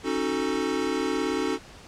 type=chord; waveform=square; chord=D# half-diminished seventh; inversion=third; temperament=equal with one note detuned; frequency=273.1 / 311.1 / 370 / 440 Hz; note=C#4 / D#4 / F#4 / A4; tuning=-26 / 0 / 0 / 0 cents; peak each=-31 dBFS; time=0.03-1.59 s; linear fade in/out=50 ms; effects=pink hiss -47 dBFS RMS until 1.87 s + low-pass 7000 Hz 12 dB/octave